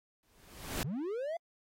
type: noise with exponential growth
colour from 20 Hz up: pink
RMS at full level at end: -34 dBFS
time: 0.23-0.83 s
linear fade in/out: 0 ms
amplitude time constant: 130 ms
type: linear sweep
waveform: triangle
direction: up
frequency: 116.54 to 693 Hz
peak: -32 dBFS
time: 0.84-1.37 s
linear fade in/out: 5 ms
effects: AAC 48 kbps